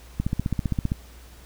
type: click train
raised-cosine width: 5 ms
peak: -11 dBFS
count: 12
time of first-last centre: 0.2-0.919 s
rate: 15.3 Hz
effects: added 60 Hz sine -45 dBFS peak until 1.45 s + pink hiss -51 dBFS RMS until 1.45 s